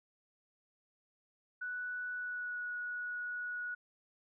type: tone with pitch glide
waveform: sine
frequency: 1480 to 1462.2 Hz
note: F#6 to F#6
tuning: 0 to -21 cents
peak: -37 dBFS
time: 1.61-3.75 s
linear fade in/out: 10 ms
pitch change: -21 cents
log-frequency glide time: 2.14-2.63 s
effects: none